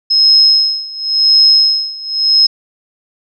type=tone with tremolo; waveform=sine; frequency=5150 Hz; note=E8; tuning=41 cents flat; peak=-4 dBFS; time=0.1-2.47 s; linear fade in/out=10 ms; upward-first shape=sine; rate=0.93 Hz; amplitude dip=90%; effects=none